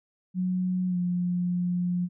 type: tone with pitch glide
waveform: sine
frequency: 183.1 to 177.68 Hz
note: F#3 to F3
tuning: -18 to +30 cents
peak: -24 dBFS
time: 0.34-2.09 s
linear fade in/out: 50 ms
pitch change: -52 cents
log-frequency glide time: 0.88-0.97 s
effects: none